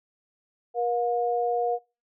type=tone pair together; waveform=sine; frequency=477.3 / 714.7 Hz; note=A#4 / F5; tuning=+41 / +40 cents; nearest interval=perfect fifth; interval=699 cents; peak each=-26 dBFS; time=0.74-1.79 s; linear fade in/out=50 ms; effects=noise-tail reverb RT60 0.3 s tail -25 dB re dry